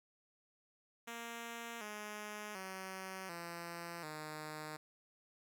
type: tone with pitch steps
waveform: 5% pulse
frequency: 233.1 / 210.1 / 189.34 / 170.64 / 153.79 Hz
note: A#3 / G#3 / F#3 / F3 / D#3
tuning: 0 / +20 / +40 / -40 / -20 cents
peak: -33 dBFS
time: 1.07-4.77 s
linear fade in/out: 10 ms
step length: 740 ms
effects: none